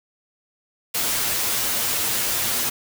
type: noise with comb filter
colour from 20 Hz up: white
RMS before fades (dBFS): -23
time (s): 0.94-2.7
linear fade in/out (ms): 10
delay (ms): 8.7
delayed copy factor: +0.55
effects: none

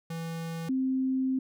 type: tone pair in turn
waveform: square / sine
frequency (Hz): 165 / 261.9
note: E3 / C4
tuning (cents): +2 / +2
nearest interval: minor sixth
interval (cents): 800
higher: second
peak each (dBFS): -34 / -25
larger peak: second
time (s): 0.1-0.69 / 0.69-1.39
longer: second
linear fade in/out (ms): 5
effects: none

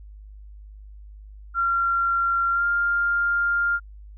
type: tone with pitch glide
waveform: sine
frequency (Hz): 1376 to 1400.1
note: F6 to F6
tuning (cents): -26 to +4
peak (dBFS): -19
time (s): 1.54-3.8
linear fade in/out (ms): 50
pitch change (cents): +30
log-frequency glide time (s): 2.52-2.65
effects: added 51 Hz sine -40 dBFS peak until 4.17 s

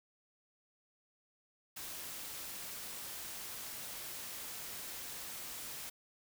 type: noise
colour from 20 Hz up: white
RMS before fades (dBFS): -45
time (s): 1.76-5.9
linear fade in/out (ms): 10
effects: none

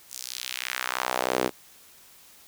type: tone with high-pass filter sweep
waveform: sawtooth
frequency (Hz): 63.1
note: B1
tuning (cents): +38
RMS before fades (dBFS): -30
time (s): 0.09-1.51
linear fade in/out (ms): 50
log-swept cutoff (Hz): 7300 to 330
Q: 1.5
effects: white hiss -53 dBFS RMS until 2.47 s

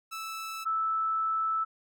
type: tone pair in turn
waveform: sawtooth / sine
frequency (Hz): 1314 / 1314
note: E6 / E6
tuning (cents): -6 / -6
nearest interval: unison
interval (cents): 0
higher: neither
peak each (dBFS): -32 / -26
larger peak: second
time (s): 0.11-0.65 / 0.65-1.65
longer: second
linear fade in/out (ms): 20
effects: none

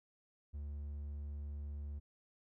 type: tone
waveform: triangle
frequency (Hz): 72.6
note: D2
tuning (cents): -19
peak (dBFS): -39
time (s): 0.53-2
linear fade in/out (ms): 20
effects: none

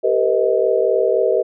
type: tone cluster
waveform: sine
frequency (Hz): 392.4 / 458.1 / 502 / 631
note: G4 / A#4 / B4 / D#5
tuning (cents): +2 / -30 / +28 / +24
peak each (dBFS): -19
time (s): 0.03-1.43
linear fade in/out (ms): 20
effects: none

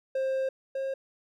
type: tone pair in turn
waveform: triangle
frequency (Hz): 530 / 537.1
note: C5 / C5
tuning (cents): +22 / +45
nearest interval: unison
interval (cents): 23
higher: second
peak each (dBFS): -24 / -27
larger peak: first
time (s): 0.15-0.49 / 0.75-0.94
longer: first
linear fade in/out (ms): 5
effects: none

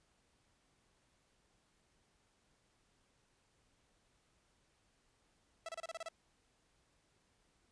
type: tone bursts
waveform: sawtooth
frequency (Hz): 659.3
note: E5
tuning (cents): 0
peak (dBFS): -38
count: 8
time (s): 5.66-6.086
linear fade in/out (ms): 2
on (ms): 27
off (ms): 30
effects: pink hiss -75 dBFS RMS until 7.71 s + resampled to 22050 Hz

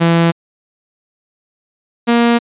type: tone pair in turn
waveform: sawtooth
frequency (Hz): 167.7 / 235.7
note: E3 / A#3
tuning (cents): +30 / +19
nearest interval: tritone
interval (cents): 589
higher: second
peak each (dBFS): -5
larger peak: neither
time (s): 0-0.32 / 2.07-2.39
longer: neither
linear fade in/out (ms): 20
effects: resampled to 8000 Hz

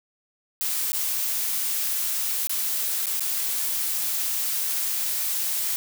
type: noise with dropouts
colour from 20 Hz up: blue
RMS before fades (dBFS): -26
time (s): 0.61-5.76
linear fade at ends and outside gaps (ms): 0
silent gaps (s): 0.919-0.931 / 2.471-2.495 / 3.058-3.068 / 3.196-3.206
effects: none

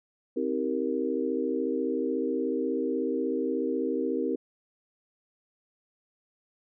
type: chord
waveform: sine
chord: C minor seventh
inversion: none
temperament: equal with one note detuned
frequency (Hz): 261.6 / 318 / 392 / 466.2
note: C4 / Eb4 / G4 / Bb4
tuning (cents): 0 / +38 / 0 / 0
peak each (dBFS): -31 / -32 / -32 / -31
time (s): 0.36-4.36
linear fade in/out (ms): 10
effects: none

